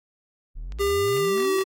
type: exponential sweep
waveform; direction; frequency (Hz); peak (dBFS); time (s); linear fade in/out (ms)
triangle; up; 33.48 to 368.4; -29; 0.55-1.6; 20
type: clicks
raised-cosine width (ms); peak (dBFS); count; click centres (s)
0.2; -27; 11; 0.722 / 0.787 / 0.819 / 0.872 / 0.904 / 1.083 / 1.13 / 1.18 / 1.252 / 1.284 / 1.538
type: tone with pitch glide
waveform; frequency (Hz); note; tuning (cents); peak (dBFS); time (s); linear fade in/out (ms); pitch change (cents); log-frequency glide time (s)
square; 400.6 to 383.4; G4 to G4; +38 to -38; -21; 0.79-1.64; 20; -76; 1.17-1.49
effects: AAC 64 kbps